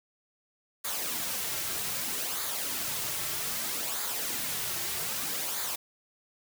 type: noise with flanger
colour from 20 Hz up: white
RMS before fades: -33 dBFS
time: 0.84-5.76 s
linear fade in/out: 10 ms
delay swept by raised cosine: 0.35 to 4.15 ms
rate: 0.63 Hz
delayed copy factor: -0.55
effects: none